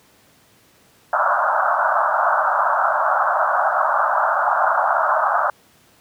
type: band-pass noise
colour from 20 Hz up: white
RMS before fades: -18 dBFS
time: 1.13-5.5 s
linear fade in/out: 2 ms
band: 590 to 1500 Hz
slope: 96 dB/octave
effects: pink hiss -54 dBFS RMS until 6 s + high-pass 100 Hz 12 dB/octave